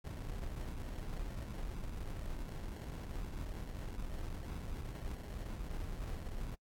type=noise with sample-and-hold; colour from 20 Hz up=brown; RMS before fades=-42 dBFS; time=0.04-6.55 s; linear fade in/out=10 ms; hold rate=1225 Hz; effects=noise-tail reverb RT60 0.1 s tail -26 dB re dry + AAC 64 kbps